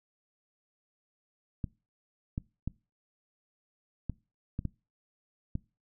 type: clicks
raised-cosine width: 5 ms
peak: -20 dBFS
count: 7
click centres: 1.642 / 2.379 / 2.676 / 4.097 / 4.591 / 4.653 / 5.554 s
effects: noise-tail reverb RT60 0.3 s tail -23 dB re dry